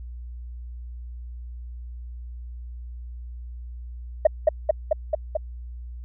sine tone with echo, 622.3 Hz, D#5, in tune, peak -9 dBFS, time 4.25-4.27 s, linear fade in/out 5 ms, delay 220 ms, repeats 5, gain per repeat -2 dB, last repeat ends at 5.37 s, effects tanh soft clip ceiling -7 dBFS + added 60 Hz sine -34 dBFS peak until 6.04 s

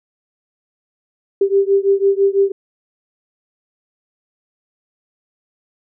sine beating tone pair, 392 / 398 Hz, G4 / G4, 0 / +26 cents, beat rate 6 Hz, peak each -14 / -15 dBFS, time 1.41-2.52 s, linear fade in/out 5 ms, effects none

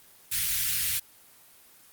white band-stop noise, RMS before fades -27 dBFS, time 0.31-1 s, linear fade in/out 20 ms, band 150 to 1700 Hz, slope 24 dB/octave, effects white hiss -55 dBFS RMS until 1.92 s + Opus 24 kbps

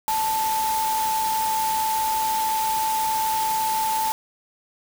sine tone in noise, 880 Hz, A5, in tune, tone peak -21 dBFS, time 0.08-4.12 s, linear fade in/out 0 ms, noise white, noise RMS -30 dBFS, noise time 0.08-4.12 s, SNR +6 dB, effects none

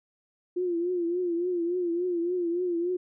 sine tone with vibrato, 350 Hz, F4, 4 cents sharp, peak -25 dBFS, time 0.56-2.97 s, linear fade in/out 10 ms, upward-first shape triangle, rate 3.5 Hz, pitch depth 88 cents each way, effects none

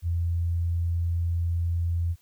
sine tone, 85.1 Hz, F2, 44 cents flat, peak -23 dBFS, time 0.02-2.16 s, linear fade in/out 50 ms, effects white hiss -64 dBFS RMS until 2.21 s

